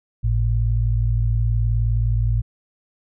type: tone pair together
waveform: sine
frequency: 52.9 / 112.1 Hz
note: G#1 / A2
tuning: +33 / +33 cents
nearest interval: octave + minor second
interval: 1300 cents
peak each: -19 dBFS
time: 0.23-2.42 s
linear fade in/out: 20 ms
effects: none